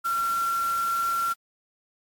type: tone in noise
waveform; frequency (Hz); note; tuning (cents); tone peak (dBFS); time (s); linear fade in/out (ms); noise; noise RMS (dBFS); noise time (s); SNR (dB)
sine; 1365; F6; -40; -23; 0.04-1.34; 20; white; -39; 0.04-1.34; +13
effects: AAC 64 kbps